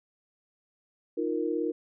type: chord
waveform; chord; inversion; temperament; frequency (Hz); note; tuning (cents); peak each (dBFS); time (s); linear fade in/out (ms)
sine; Eb suspended second; none; equal; 311.1 / 349.2 / 466.2; Eb4 / F4 / Bb4; 0 / 0 / 0; -31; 1.17-1.72; 10
effects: none

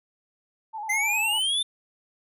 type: tone with vibrato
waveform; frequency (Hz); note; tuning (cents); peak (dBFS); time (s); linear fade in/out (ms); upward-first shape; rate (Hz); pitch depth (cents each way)
sine; 859; A5; -42; -31; 0.73-1.4; 20; square; 10; 55
type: exponential sweep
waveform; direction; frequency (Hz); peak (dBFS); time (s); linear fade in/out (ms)
square; up; 2040 to 3600; -23; 0.89-1.63; 10
effects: resampled to 32000 Hz

